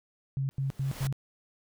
sine tone bursts, 135.8 Hz, C#3, 35 cents flat, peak -27 dBFS, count 4, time 0.37-1.126 s, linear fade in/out 0 ms, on 120 ms, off 92 ms
pink noise with exponential growth, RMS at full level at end -36 dBFS, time 0.51-1.07 s, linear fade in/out 1 ms, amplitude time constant 120 ms
effects none

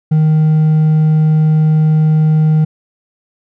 triangle tone with hard clipping, 155.56 Hz, D#3, in tune, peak -8 dBFS, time 0.11-2.65 s, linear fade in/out 10 ms, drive 5 dB, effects none

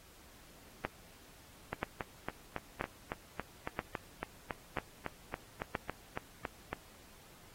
two click trains, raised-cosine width 0.5 ms, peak -21 / -18 dBFS, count 19 / 6, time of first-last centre 1.73-6.73 / 0.85-5.752 s, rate 3.6 / 1.02 Hz, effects pink hiss -59 dBFS RMS until 7.54 s + AAC 48 kbps

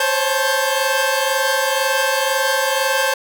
sawtooth tone cluster, 524 / 546 / 873 / 1574 Hz, C5 / C#5 / A5 / G6, +2 / -26 / -14 / +7 cents, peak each -18 dBFS, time 0-3.14 s, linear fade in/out 5 ms, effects none

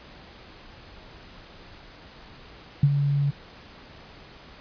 sine tone with ADSR envelope, 142.1 Hz, C#3, 43 cents sharp, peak -12 dBFS, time 2.83-3.31 s, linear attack 4 ms, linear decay 51 ms, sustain -8 dB, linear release 14 ms, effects pink hiss -47 dBFS RMS until 4.6 s + resampled to 11025 Hz

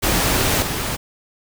pink noise with level steps, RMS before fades -18 / -24 dBFS, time 0.02-0.97 s, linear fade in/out 20 ms, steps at 0.62 s, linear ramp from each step 5 ms, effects none

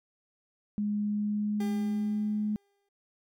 sine tone with pitch glide, 207.7 to 211.2 Hz, G#3 to G#3, 0 to +29 cents, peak -27 dBFS, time 0.78-2.56 s, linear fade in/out 0 ms, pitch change +29 cents, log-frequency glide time 0.98-2.23 s
30% pulse tone with exponential decay, 401.4 Hz, G4, 41 cents sharp, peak -34 dBFS, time 1.6-2.89 s, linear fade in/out 5 ms, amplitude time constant 280 ms
effects none

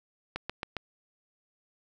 click train, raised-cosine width 0.3 ms, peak -17 dBFS, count 4, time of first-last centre 0.36-0.767 s, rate 7.37 Hz, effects none

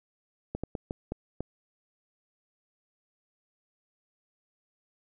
slowing click train, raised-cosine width 2 ms, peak -19 dBFS, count 6, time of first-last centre 0.55-1.406 s, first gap 86 ms, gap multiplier 1.35, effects none

